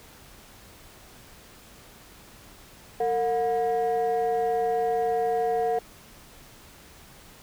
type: tone pair together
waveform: sine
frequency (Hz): 456.1 / 724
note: A#4 / F#5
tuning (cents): -38 / -38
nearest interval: minor sixth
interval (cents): 800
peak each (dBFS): -23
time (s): 3-5.79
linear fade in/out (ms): 5
effects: tanh soft clip ceiling -19 dBFS + pink hiss -50 dBFS RMS until 7.42 s